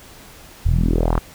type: tone with low-pass filter sweep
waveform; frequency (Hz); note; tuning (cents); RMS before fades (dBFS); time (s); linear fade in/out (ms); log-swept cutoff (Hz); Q
sawtooth; 40.72; E1; -20; -17; 0.65-1.19; 0; 84 to 1300; 2.9
effects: pink hiss -43 dBFS RMS until 1.34 s